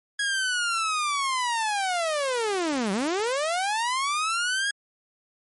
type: linear two-way sweep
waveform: sawtooth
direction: down then up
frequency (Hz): 1661.2 to 185 to 1661.2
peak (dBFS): -20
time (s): 0.19-4.71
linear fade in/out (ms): 5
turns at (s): 2.92
effects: MP3 48 kbps